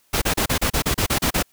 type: noise bursts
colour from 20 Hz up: pink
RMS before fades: -20 dBFS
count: 11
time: 0.13-1.428 s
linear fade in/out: 10 ms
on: 88 ms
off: 33 ms
effects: white hiss -61 dBFS RMS until 1.52 s